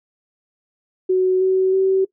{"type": "tone with pitch steps", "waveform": "sine", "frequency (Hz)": [371.7, 376.9, 382.1], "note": ["F#4", "F#4", "G4"], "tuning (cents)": [8, 32, -44], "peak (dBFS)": -13, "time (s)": [1.09, 2.05], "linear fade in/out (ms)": 10, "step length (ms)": 320, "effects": ["noise-tail reverb RT60 0.1 s tail -20 dB re dry"]}